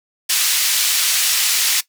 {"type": "band-pass noise", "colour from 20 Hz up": "pink", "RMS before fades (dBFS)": -17, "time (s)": [0.29, 1.81], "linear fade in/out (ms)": 10, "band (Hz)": [3000, 16000], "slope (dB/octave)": 12, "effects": ["noise-tail reverb RT60 0.1 s tail -17 dB re dry"]}